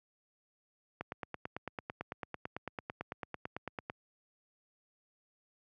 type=click train; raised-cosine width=0.5 ms; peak=-23 dBFS; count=27; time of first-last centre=1.01-3.899 s; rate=9 Hz; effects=high-pass 80 Hz 12 dB/octave